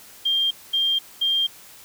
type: tone bursts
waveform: sine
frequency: 3193 Hz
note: G7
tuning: 31 cents sharp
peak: -18 dBFS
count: 3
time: 0.25-1.47 s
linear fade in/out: 10 ms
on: 260 ms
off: 220 ms
effects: white hiss -46 dBFS RMS until 1.84 s